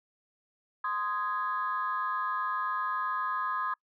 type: chord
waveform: sine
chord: Ab major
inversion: first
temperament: just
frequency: 1038.3 / 1245.9 / 1661.2 Hz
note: C6 / Eb6 / Ab6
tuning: -14 / +2 / 0 cents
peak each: -32 / -32 / -36 dBFS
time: 0.84-3.74 s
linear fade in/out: 5 ms
effects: noise-tail reverb RT60 0.1 s tail -26 dB re dry + tanh soft clip ceiling -20 dBFS